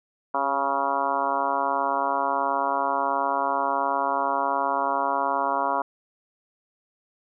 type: harmonic tone with a mistuned harmonic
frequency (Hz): 138.59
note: C#3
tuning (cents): 0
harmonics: 2 / 3 / 4 / 5 / 6 / 7 / 8 / 9 / 10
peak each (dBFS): -36 / -37 / -32 / -29 / -31 / -26 / -29 / -34 / -34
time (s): 0.34-5.82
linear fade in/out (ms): 5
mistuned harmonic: 3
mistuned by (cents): -43
effects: none